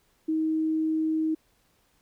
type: tone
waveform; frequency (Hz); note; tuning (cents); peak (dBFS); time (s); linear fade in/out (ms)
sine; 316.1; D#4; +27; -23; 0.28-1.35; 10
effects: pink hiss -67 dBFS RMS until 2.01 s